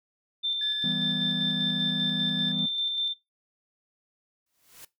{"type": "tone with tremolo", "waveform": "sine", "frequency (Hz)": 3568, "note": "A7", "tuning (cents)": 23, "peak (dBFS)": -25, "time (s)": [0.43, 3.14], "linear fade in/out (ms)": 20, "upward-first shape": "square", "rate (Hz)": 5.1, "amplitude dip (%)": 30}
{"type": "tone", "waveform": "triangle", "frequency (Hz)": 1710, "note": "A6", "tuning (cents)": -50, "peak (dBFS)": -35, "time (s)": [0.61, 2.52], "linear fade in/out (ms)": 5}
{"type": "chord", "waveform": "triangle", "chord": "E minor", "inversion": "none", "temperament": "equal", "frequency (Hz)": [164.81, 196, 246.9], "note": ["E3", "G3", "B3"], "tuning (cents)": [0, 0, 0], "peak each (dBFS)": -32, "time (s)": [0.84, 2.66], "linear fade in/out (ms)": 2}
{"type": "noise with exponential growth", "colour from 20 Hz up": "white", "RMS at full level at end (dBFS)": -43, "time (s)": [4.46, 4.85], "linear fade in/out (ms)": 5, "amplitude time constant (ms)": 84}
{"effects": ["noise-tail reverb RT60 0.2 s tail -19 dB re dry"]}